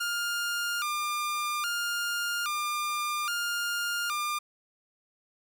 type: tone with vibrato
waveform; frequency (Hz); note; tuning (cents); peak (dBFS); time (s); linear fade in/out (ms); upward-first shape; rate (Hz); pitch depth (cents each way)
sawtooth; 1300; E6; -24; -25; 0-4.39; 10; square; 0.61; 140
effects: none